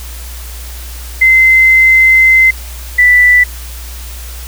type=tone pair in turn; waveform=sine; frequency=2066 / 1977.5 Hz; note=C7 / B6; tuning=-22 / +2 cents; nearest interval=minor second; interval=76 cents; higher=first; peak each=-3 dBFS; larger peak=neither; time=1.21-2.51 / 2.98-3.44 s; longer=first; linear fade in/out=10 ms; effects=added 60 Hz sine -24 dBFS peak until 4.47 s + white hiss -31 dBFS RMS until 4.47 s

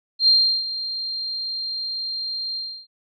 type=tone with ADSR envelope; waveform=sine; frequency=4186 Hz; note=C8; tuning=in tune; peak=-11 dBFS; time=0.19-2.87 s; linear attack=85 ms; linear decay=360 ms; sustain=-14 dB; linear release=310 ms; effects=none

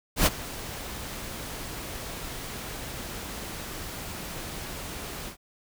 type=noise with ADSR envelope; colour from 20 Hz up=pink; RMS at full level=-19 dBFS; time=0.16-5.37 s; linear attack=100 ms; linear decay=30 ms; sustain=-18 dB; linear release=100 ms; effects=none

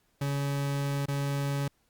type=tone with dropouts; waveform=40% pulse; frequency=140.7 Hz; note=C#3; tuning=26 cents sharp; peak=-27 dBFS; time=0.21-1.68 s; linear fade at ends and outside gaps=5 ms; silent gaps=1.058-1.083 s; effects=pink hiss -71 dBFS RMS until 1.89 s + Opus 48 kbps

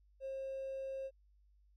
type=tone with hard clipping; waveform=triangle; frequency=536 Hz; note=C5; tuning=42 cents sharp; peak=-40 dBFS; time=0.2-1.11 s; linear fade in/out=50 ms; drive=4 dB; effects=added 50 Hz sine -65 dBFS peak until 1.76 s

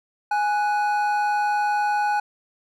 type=tone pair together; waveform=triangle; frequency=831.6 / 1480 Hz; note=G#5 / F#6; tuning=+2 / 0 cents; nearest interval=minor seventh; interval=998 cents; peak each=-18 / -26 dBFS; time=0.31-2.2 s; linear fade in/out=5 ms; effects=none

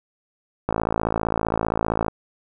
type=click train; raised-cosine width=1 ms; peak=-7 dBFS; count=78; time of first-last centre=0.69-2.082 s; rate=55.3 Hz; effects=none

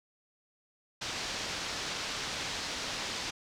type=low-pass noise; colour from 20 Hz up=white; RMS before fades=-37 dBFS; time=1.01-3.31 s; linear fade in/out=10 ms; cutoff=5800 Hz; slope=24 dB/octave; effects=none

